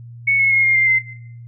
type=tone with pitch steps; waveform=sine; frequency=2213 / 2184 / 2155 / 2127 / 2098 / 2071 Hz; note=C#7 / C#7 / C#7 / C7 / C7 / C7; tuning=-3 / -26 / -49 / +28 / +4 / -18 cents; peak=-12 dBFS; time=0.27-0.99 s; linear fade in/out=10 ms; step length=120 ms; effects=noise-tail reverb RT60 0.8 s tail -19 dB re dry + added 118 Hz sine -34 dBFS peak until 1.47 s